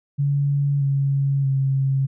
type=tone with pitch steps; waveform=sine; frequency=141.8 / 138.56 / 135.4 Hz; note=C#3 / C#3 / C#3; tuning=+40 / 0 / -40 cents; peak=-17 dBFS; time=0.18-2.07 s; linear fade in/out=20 ms; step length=630 ms; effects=none